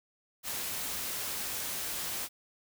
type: noise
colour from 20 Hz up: white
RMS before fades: -36 dBFS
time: 0.43-2.29 s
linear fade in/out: 50 ms
effects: none